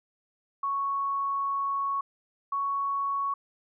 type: tone pair in turn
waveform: sine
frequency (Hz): 1108.7 / 1113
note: C#6 / C#6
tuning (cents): 0 / +7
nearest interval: unison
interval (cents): 7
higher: second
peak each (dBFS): -26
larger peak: neither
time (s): 0.63-2.01 / 2.52-3.34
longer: first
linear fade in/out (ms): 5
effects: none